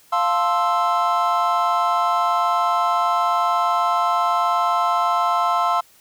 triangle chord, F major seventh, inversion none, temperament equal, 698.5 / 880 / 1046.5 / 1318.5 Hz, F5 / A5 / C6 / E6, 0 / 0 / 0 / 0 cents, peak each -20 / -24 / -19 / -20 dBFS, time 0.12-5.81 s, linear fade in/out 10 ms, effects white hiss -53 dBFS RMS until 6 s

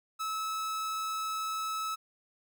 45% pulse tone, 1299 Hz, E6, 26 cents flat, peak -32 dBFS, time 0.19-1.96 s, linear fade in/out 20 ms, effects none

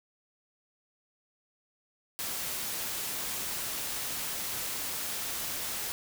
white noise, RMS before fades -35 dBFS, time 2.19-5.92 s, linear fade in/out 0 ms, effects none

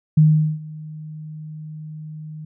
sine tone with ADSR envelope, 154.6 Hz, D#3, 11 cents flat, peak -8 dBFS, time 0.17-2.45 s, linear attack 8 ms, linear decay 410 ms, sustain -23 dB, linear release 5 ms, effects none

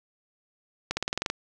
accelerating click train, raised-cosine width 0.2 ms, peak -10 dBFS, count 9, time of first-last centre 0.91-1.3 s, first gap 60 ms, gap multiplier 0.94, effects none

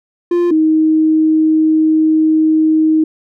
triangle / sine tone pair in turn, 348.6 / 314.4 Hz, F4 / D#4, -3 / +18 cents, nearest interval major second, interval 179 cents, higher first, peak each -8 dBFS, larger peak neither, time 0.31-0.51 / 0.51-3.04 s, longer second, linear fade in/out 5 ms, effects none

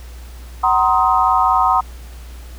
sine chord, C half-diminished seventh, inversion second, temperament just, 753.5 / 941.9 / 1046.5 / 1255.8 Hz, Gb5 / Bb5 / C6 / Eb6, +31 / +18 / 0 / +16 cents, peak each -17 dBFS, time 0.63-1.81 s, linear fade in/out 10 ms, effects added 60 Hz sine -32 dBFS peak until 2.58 s + pink hiss -44 dBFS RMS until 2.58 s

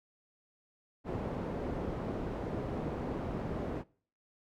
white low-pass noise, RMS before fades -37 dBFS, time 1.04-3.84 s, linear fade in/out 50 ms, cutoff 450 Hz, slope 12 dB/octave, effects noise-tail reverb RT60 0.5 s tail -24 dB re dry

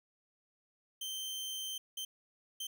sawtooth tone bursts at uneven times, 3118 Hz, G7, 10 cents flat, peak -35 dBFS, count 3, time 1.01-1.78 / 1.97-2.05 / 2.6-2.67 s, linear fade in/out 5 ms, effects none

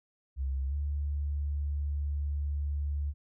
sine tone with pitch glide, 67.1 to 72.33 Hz, C2 to D2, +44 to -26 cents, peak -29 dBFS, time 0.36-3.14 s, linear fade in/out 50 ms, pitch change +130 cents, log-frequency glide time 0.68-0.74 s, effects none

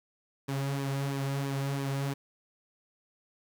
sawtooth tone with flanger, 138.1 Hz, C#3, 6 cents flat, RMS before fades -32 dBFS, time 0.48-2.14 s, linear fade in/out 10 ms, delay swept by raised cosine 1.4 to 4.6 ms, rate 3 Hz, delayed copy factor -0.55, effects 10-bit

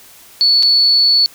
sine tone with dropouts, 4435 Hz, C#8, in tune, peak -8 dBFS, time 0.41-1.26 s, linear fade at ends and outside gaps 0 ms, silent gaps 0.626-0.631 s, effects white hiss -42 dBFS RMS until 1.34 s

